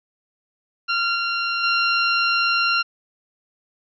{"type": "tone with level steps", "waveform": "20% pulse", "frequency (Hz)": 1382, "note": "F6", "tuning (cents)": -19, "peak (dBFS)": [-14, -16, -12], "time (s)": [0.88, 2.83], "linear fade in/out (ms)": 20, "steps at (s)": [1.15, 1.63], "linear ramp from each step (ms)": 10, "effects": ["resampled to 16000 Hz"]}